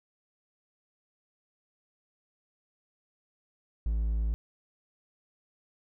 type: tone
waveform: triangle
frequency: 55 Hz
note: A1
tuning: in tune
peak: -24 dBFS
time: 3.86-4.34 s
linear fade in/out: 0 ms
effects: none